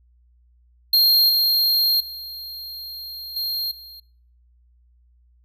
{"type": "tone with level steps", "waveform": "square", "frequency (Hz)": 4215, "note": "C8", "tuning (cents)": 12, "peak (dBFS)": [-13, -16, -32, -23, -39], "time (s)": [0.93, 4], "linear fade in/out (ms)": 5, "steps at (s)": [1.29, 2, 3.36, 3.71], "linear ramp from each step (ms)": 5, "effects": ["noise-tail reverb RT60 0.5 s tail -22 dB re dry", "added 60 Hz sine -54 dBFS peak until 5.44 s"]}